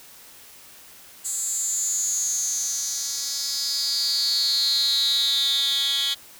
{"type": "tone with high-pass filter sweep", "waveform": "10% pulse", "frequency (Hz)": 277.2, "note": "C#4", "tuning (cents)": 0, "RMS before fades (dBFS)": -24, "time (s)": [1.24, 6.15], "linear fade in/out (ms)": 20, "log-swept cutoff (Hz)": [7900, 3200], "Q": 9.2, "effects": ["white hiss -47 dBFS RMS until 6.39 s"]}